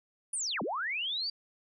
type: linear two-way sweep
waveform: sine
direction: down then up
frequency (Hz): 9860 to 164.81 to 4754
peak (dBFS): -31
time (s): 0.33-1.3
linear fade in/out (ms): 5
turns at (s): 0.62
effects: none